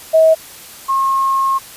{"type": "tone pair in turn", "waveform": "sine", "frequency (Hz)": [641, 1078], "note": ["E5", "C#6"], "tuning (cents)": [-49, -49], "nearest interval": "major sixth", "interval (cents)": 900, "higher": "second", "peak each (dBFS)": [-6, -12], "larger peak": "first", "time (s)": [[0.13, 0.35], [0.88, 1.59]], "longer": "second", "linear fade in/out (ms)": 20, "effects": ["white hiss -36 dBFS RMS until 1.76 s", "resampled to 32000 Hz"]}